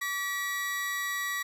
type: tone pair together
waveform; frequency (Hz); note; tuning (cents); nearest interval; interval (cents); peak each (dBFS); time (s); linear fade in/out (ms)
40% pulse; 1150 / 1934.1; D6 / B6; -37 / -37; major sixth; 900; -36 / -30; 0.01-1.43; 10
effects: none